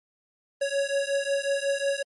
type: beating tone pair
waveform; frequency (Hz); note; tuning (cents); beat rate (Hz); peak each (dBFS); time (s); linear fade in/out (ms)
square; 554 / 559.5; C#5 / C#5; -1 / +16; 5.5; -28; 0.61-2.03; 10
effects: MP3 48 kbps